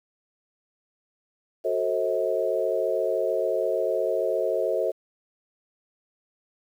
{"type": "chord", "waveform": "sine", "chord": "F# diminished seventh", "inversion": "none", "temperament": "just", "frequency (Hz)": [370, 444, 532.8, 639.4], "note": ["F#4", "A4", "C5", "Eb5"], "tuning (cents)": [0, 16, 31, 47], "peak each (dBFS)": [-30, -28, -27, -27], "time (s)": [1.64, 4.92], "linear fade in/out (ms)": 20, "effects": ["9-bit"]}